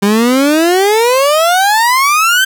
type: exponential sweep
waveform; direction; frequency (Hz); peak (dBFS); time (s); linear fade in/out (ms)
30% pulse; up; 196.5 to 1578; -5; 0.02-2.45; 10
effects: none